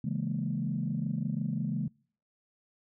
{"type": "chord", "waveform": "sine", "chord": "A# half-diminished seventh", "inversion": "first", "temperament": "equal", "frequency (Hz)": [138.59, 164.81, 207.7, 233.1], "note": ["C#3", "E3", "G#3", "A#3"], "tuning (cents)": [0, 0, 0, 0], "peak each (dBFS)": [-34, -34, -34, -36], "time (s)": [0.04, 1.88], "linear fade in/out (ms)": 5, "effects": ["noise-tail reverb RT60 0.5 s tail -26 dB re dry", "tanh soft clip ceiling -20 dBFS"]}